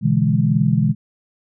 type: chord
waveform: sine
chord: E dominant seventh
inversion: second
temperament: equal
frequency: 123.47 / 146.83 / 164.81 / 207.7 Hz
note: B2 / D3 / E3 / G#3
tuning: 0 / 0 / 0 / 0 cents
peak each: -19 dBFS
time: 0.01-0.95 s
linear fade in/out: 50 ms
effects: none